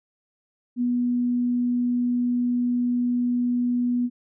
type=tone; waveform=sine; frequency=244.2 Hz; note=B3; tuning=19 cents flat; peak=-20 dBFS; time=0.76-4.1 s; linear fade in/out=50 ms; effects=none